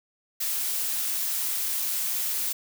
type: noise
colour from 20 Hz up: blue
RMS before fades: -28 dBFS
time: 0.4-2.53 s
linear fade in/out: 10 ms
effects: none